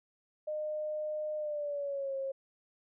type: tone with pitch glide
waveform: sine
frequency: 610 to 540.3 Hz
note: D#5 to C#5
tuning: -34 to -44 cents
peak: -33 dBFS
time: 0.47-2.32 s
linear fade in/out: 10 ms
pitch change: -210 cents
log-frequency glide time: 1.37-2.15 s
effects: none